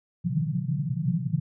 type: band-pass noise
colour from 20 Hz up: white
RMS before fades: -27 dBFS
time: 0.24-1.4 s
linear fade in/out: 10 ms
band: 120 to 180 Hz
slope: 96 dB/octave
effects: none